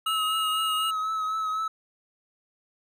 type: tone with vibrato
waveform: triangle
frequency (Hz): 1289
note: E6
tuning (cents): -39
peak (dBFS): -24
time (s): 0.06-1.68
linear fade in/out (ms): 5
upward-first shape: triangle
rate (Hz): 4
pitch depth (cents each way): 35
type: tone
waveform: square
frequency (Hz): 2859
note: F7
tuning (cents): +40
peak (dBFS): -28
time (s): 0.06-0.91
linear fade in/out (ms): 10
effects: none

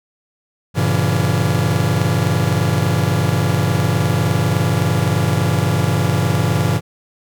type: chord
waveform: 45% pulse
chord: G diminished seventh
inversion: none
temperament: just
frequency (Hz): 98 / 117.6 / 141.12 / 169.34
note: G2 / Bb2 / Db3 / Fb3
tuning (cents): 0 / +16 / +31 / +47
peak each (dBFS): -20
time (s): 0.74-6.81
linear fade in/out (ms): 50
effects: none

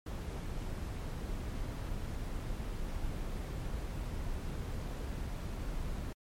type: noise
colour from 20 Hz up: brown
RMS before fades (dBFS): -38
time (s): 0.06-6.13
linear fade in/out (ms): 5
effects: MP3 64 kbps

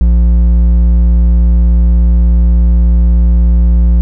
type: tone with hard clipping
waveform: sine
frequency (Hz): 58.27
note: A#1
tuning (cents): 0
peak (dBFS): -6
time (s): 0.01-4.01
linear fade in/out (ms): 0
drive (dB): 6
effects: none

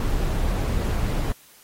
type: noise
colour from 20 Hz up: brown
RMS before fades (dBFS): -23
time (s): 0-1.32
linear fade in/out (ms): 2
effects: white hiss -52 dBFS RMS until 1.63 s + AAC 48 kbps

